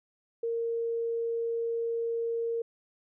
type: tone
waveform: sine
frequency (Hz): 462.4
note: A#4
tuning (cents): -14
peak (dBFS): -28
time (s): 0.43-2.62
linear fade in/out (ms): 5
effects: none